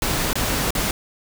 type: noise with dropouts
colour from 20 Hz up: pink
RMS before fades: -22 dBFS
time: 0.02-0.91 s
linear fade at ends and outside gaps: 1 ms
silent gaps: 0.331-0.355 / 0.706-0.751 s
effects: none